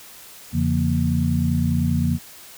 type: tone cluster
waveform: sine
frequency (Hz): 86.6 / 141.8 / 171.8 / 235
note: F2 / C#3 / F3 / A#3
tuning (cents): -14 / +40 / -28 / +14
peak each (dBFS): -23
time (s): 0.52-2.19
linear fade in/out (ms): 50
effects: white hiss -43 dBFS RMS until 2.57 s